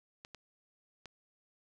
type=clicks; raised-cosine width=0.2 ms; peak=-30 dBFS; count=3; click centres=0.249 / 0.347 / 1.057 s; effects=none